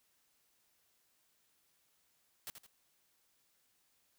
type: noise with echo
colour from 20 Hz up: white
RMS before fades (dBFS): -44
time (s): 2.47-2.5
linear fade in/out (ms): 0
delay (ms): 82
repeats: 2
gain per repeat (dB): -8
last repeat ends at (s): 2.664
effects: white hiss -75 dBFS RMS until 4.18 s

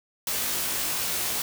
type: noise with comb filter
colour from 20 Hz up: white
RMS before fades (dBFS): -28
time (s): 0.27-1.42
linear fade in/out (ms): 2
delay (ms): 19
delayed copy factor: +1
effects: none

